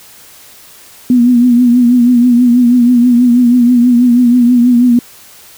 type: tone with vibrato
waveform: sine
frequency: 243.5 Hz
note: B3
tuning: 24 cents flat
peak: -4 dBFS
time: 1.1-4.99 s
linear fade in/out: 2 ms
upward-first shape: triangle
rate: 6.2 Hz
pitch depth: 66 cents each way
effects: white hiss -38 dBFS RMS until 5.57 s